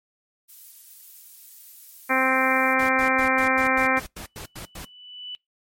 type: noise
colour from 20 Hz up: violet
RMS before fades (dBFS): -44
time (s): 0.48-2.75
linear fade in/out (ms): 20
type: harmonic tone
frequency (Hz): 261.6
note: C4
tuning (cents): 0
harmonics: 1 / 2 / 3 / 4 / 5 / 6 / 7 / 8 / 9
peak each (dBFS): -27 / -27 / -27 / -27 / -27 / -27 / -27 / -27 / -27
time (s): 2.09-4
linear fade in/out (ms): 20
type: noise bursts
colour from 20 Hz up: pink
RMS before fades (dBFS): -37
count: 11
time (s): 2.79-4.85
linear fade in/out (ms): 5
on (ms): 100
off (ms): 96
type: tone with exponential growth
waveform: sine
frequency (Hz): 2978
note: F#7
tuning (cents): +11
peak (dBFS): -31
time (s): 4.24-5.35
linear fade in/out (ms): 0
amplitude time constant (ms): 240
effects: noise-tail reverb RT60 0.2 s tail -25 dB re dry + MP3 64 kbps